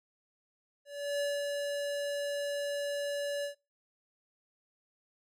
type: tone with ADSR envelope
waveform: square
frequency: 573 Hz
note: D5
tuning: 43 cents flat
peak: -30 dBFS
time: 0.85-3.55 s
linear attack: 350 ms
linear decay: 220 ms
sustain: -3 dB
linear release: 110 ms
effects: noise-tail reverb RT60 0.3 s tail -25 dB re dry + low-pass 12000 Hz 12 dB/octave